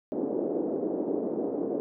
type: band-pass noise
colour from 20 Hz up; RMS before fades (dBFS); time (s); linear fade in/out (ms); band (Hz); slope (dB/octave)
pink; -30; 0.12-1.8; 0; 280 to 500; 24
effects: none